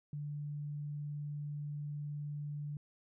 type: tone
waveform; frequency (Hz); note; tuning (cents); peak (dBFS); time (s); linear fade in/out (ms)
sine; 146.83; D3; 0; -38; 0.13-2.77; 2
effects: none